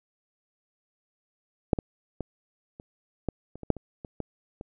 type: clicks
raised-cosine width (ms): 2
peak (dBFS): -6 / -16 / -18 / -29 / -14 / -28 / -26 / -7 / -26 / -25 / -18 / -25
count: 12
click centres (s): 1.732 / 1.788 / 2.207 / 2.799 / 3.287 / 3.556 / 3.633 / 3.703 / 3.767 / 4.048 / 4.203 / 4.611
effects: none

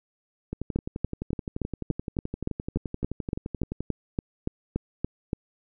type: two click trains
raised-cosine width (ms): 3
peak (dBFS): -18 / -13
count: 39 / 17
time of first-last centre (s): 0.53-3.806 / 0.76-5.331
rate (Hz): 11.6 / 3.5
effects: none

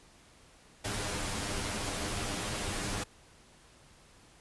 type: noise with comb filter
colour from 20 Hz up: pink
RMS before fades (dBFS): -35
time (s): 0.84-3.04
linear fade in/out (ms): 10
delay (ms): 9.9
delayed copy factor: +0.65
effects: pink hiss -59 dBFS RMS until 4.4 s + resampled to 24000 Hz

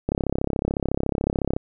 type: click train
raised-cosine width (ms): 2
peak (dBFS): -9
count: 51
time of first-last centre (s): 0.09-1.565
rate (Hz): 33.9
effects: none

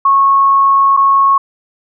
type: tone with dropouts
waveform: sine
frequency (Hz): 1098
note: C#6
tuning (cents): -17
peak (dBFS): -6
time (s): 0.05-1.38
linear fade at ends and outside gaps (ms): 5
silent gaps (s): 0.967-0.972
effects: none

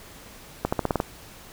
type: accelerating click train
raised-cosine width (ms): 1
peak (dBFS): -8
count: 7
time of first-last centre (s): 0.65-1.001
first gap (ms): 75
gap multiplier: 0.9
effects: pink hiss -46 dBFS RMS until 1.52 s

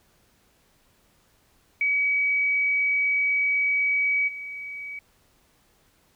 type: tone with level steps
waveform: sine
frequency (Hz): 2272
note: C#7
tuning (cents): +42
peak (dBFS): -20 / -33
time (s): 1.81-4.99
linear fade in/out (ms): 2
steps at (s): 4.27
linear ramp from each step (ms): 20
effects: pink hiss -63 dBFS RMS until 6.15 s

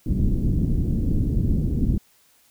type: low-pass noise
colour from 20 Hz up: pink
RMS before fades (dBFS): -21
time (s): 0.06-1.98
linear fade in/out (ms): 5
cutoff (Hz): 280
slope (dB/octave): 24
effects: white hiss -59 dBFS RMS until 2.5 s

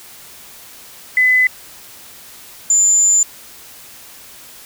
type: tone pair in turn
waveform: sine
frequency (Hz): 2012 / 7104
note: B6 / A8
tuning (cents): +32 / +16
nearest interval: octave + minor seventh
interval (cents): 2184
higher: second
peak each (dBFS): -9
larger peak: neither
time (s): 1.17-1.47 / 2.7-3.23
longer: second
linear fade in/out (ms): 2
effects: white hiss -39 dBFS RMS until 4.65 s

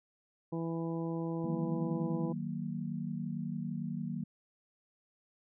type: harmonic tone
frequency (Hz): 165.4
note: E3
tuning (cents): +6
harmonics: 1 / 2 / 3 / 4 / 5 / 6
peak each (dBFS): -36 / -37 / -42 / -50 / -49 / -49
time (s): 0.52-2.33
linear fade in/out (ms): 10
type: chord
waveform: sine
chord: D# minor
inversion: none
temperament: just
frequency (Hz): 155.56 / 186.68 / 233.3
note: D#3 / F#3 / A#3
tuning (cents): 0 / +16 / +2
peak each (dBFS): -39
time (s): 1.44-4.24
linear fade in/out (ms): 5
effects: none

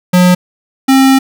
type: tone pair in turn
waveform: square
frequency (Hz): 180.2 / 267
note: F#3 / C4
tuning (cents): -45 / +35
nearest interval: perfect fifth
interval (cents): 680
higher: second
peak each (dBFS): -5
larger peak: neither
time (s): 0.13-0.35 / 0.88-1.19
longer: second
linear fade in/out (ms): 10
effects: none

